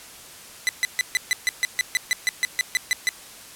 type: tone bursts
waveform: sawtooth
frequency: 2002 Hz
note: B6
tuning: 23 cents sharp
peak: -14 dBFS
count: 16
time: 0.67-3.09 s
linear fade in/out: 0 ms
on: 20 ms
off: 140 ms
effects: white hiss -43 dBFS RMS until 3.55 s + low-pass 12000 Hz 12 dB/octave